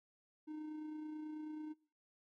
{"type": "tone with amplitude modulation", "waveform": "triangle", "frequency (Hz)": 307.1, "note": "D#4", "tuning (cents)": -23, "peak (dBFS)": -40, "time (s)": [0.47, 1.74], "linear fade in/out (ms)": 20, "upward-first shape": "sine", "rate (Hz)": 29.2, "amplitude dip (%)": 35, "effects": ["noise-tail reverb RT60 0.4 s tail -22 dB re dry"]}